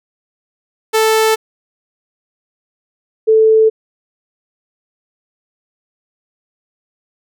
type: tone pair in turn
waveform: sawtooth / sine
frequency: 440 / 440 Hz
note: A4 / A4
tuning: 0 / 0 cents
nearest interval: unison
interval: 0 cents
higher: neither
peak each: -6 dBFS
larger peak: neither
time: 0.93-1.36 / 3.27-3.7 s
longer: neither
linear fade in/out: 20 ms
effects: none